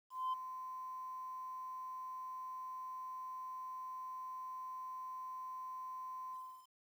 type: tone with ADSR envelope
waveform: sine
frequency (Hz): 1030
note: C6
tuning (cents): -28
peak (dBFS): -31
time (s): 0.1-6.68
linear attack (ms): 230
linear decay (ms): 13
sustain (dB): -12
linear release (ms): 350
effects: tanh soft clip ceiling -33 dBFS + 11-bit